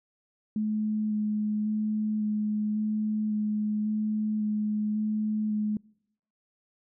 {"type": "tone with vibrato", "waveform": "sine", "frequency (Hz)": 212.9, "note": "G#3", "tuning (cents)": 43, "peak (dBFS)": -25, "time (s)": [0.56, 5.77], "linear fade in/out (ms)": 2, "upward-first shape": "square", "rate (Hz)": 0.91, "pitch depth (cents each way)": 10, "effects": ["noise-tail reverb RT60 0.8 s tail -26 dB re dry"]}